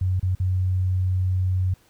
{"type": "tone with dropouts", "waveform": "sine", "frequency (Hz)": 92.5, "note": "F#2", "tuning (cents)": 0, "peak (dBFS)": -19, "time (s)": [0.01, 1.74], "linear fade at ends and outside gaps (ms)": 5, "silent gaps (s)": [[0.197, 0.228], [0.351, 0.399]], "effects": ["pink hiss -59 dBFS RMS until 1.89 s"]}